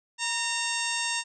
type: harmonic tone with a mistuned harmonic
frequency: 917 Hz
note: A#5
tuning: 29 cents flat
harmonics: 1 / 2 / 3 / 4 / 5 / 6 / 7 / 8 / 9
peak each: -35 / -34 / -33 / -35 / -39 / -36 / -38 / -39 / -36 dBFS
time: 0.18-1.24 s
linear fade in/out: 50 ms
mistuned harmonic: 1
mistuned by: +59 cents
effects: none